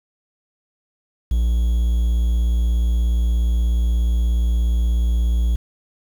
triangle tone with quantisation, 58.4 Hz, A#1, 4 cents sharp, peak -13 dBFS, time 1.31-5.56 s, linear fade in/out 5 ms, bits 7, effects none

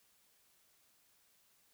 silence, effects white hiss -71 dBFS RMS until 1.73 s

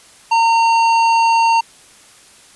sine tone with hard clipping, 915 Hz, A#5, 32 cents flat, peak -12 dBFS, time 0.31-1.61 s, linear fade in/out 10 ms, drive 11 dB, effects white hiss -45 dBFS RMS until 2.55 s + resampled to 24000 Hz

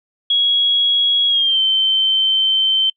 sine tone with pitch glide, 3322 to 3100 Hz, G#7 to G7, 0 to -20 cents, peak -12 dBFS, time 0.3-2.9 s, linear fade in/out 5 ms, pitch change -120 cents, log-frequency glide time 1.28-1.6 s, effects noise-tail reverb RT60 0.1 s tail -26 dB re dry

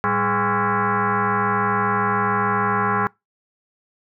sine tone with frequency modulation, 110 Hz, A2, in tune, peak -17 dBFS, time 0.04-3.07 s, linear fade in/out 0 ms, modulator 307 Hz, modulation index 4.9, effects noise-tail reverb RT60 0.2 s tail -24 dB re dry

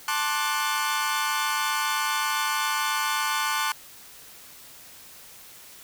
sawtooth chord, D dominant seventh, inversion second, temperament equal with one note detuned, 880 / 1067.3 / 1174.7 / 1480 Hz, A5 / C6 / D6 / F#6, 0 / +34 / 0 / 0 cents, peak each -26 dBFS, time 0.08-3.72 s, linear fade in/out 2 ms, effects white hiss -47 dBFS RMS until 5.83 s

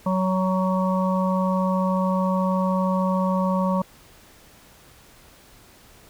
harmonic tone, 186.7 Hz, F#3, 16 cents sharp, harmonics 1 / 3 / 5 / 6, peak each -21 / -26 / -28 / -29 dBFS, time 0.06-3.82 s, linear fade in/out 5 ms, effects pink hiss -51 dBFS RMS until 6.09 s

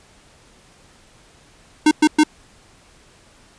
square tone bursts, 306.1 Hz, D#4, 28 cents flat, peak -10 dBFS, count 3, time 1.86-2.236 s, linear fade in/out 5 ms, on 52 ms, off 110 ms, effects pink hiss -51 dBFS RMS until 3.58 s + resampled to 22050 Hz

